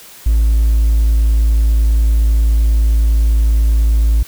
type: tone with hard clipping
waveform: triangle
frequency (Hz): 55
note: A1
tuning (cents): 0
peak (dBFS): -9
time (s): 0.26-4.23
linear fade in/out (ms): 5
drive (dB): 4
effects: white hiss -38 dBFS RMS until 4.27 s